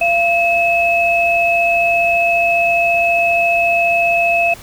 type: tone pair together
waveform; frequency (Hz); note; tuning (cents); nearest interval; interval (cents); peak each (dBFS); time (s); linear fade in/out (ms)
sine; 684.7 / 2585; F5 / E7; -34 / -34; octave + major seventh; 2300; -14; 0.01-4.54; 5
effects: pink hiss -37 dBFS RMS until 4.62 s